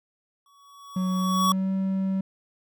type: tone with exponential growth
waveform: square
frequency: 1126 Hz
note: C#6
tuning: 27 cents sharp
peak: -19 dBFS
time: 0.46-1.52 s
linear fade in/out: 2 ms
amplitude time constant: 230 ms
type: tone with pitch glide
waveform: triangle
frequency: 185 to 191.52 Hz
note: F#3 to G3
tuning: 0 to -40 cents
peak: -21 dBFS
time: 0.96-2.21 s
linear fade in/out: 5 ms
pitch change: +60 cents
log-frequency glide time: 1.21-1.72 s
effects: none